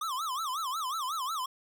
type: tone with vibrato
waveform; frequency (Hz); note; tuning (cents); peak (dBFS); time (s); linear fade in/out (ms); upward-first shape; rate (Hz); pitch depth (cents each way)
square; 1158; D6; -25; -32; 0.01-1.46; 5; sine; 5.5; 250
effects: none